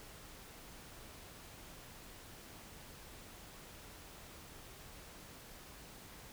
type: silence
effects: pink hiss -54 dBFS RMS until 6.32 s